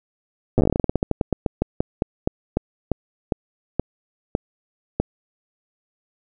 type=slowing click train; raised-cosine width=2 ms; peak=-5 dBFS; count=30; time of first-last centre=0.58-5 s; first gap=8 ms; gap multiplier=1.17; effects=none